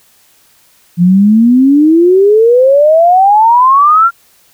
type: exponential sweep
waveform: sine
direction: up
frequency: 170 to 1399 Hz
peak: -3 dBFS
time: 0.97-4.11 s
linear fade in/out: 50 ms
effects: white hiss -48 dBFS RMS until 4.53 s